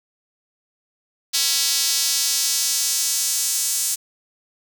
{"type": "tone with high-pass filter sweep", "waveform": "square", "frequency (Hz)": 150.9, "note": "D3", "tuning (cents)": 47, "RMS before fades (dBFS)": -21, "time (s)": [1.33, 3.96], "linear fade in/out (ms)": 20, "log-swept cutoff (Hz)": [4600, 7300], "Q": 1.6, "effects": []}